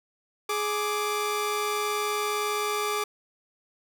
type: tone pair together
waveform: sawtooth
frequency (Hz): 418 / 1174.7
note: G#4 / D6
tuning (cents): +11 / 0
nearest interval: octave + tritone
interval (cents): 1789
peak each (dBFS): -25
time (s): 0.49-3.04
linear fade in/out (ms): 5
effects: none